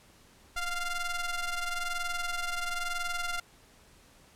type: ring-modulated tone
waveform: sawtooth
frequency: 698.5 Hz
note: F5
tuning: in tune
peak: -24 dBFS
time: 0.56-3.4 s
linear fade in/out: 5 ms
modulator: 688 Hz
effects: pink hiss -59 dBFS RMS until 4.35 s + low-pass 12000 Hz 12 dB/octave